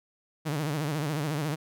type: tone with vibrato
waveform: sawtooth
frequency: 150 Hz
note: D3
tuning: 37 cents sharp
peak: -24 dBFS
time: 0.45-1.56 s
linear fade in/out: 20 ms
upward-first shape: sine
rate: 14 Hz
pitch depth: 120 cents each way
effects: none